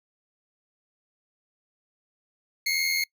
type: tone pair together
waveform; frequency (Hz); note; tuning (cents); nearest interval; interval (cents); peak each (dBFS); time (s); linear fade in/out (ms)
25% pulse; 2117 / 2200; C7 / C#7; +20 / -14; minor second; 66; -23; 2.66-3.04; 5
effects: noise-tail reverb RT60 0.1 s tail -24 dB re dry